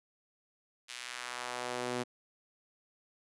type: tone with high-pass filter sweep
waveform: sawtooth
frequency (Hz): 123.47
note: B2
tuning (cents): 0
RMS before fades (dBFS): -39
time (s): 0.88-2.04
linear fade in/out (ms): 20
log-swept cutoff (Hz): 2800 to 270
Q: 1
effects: resampled to 24000 Hz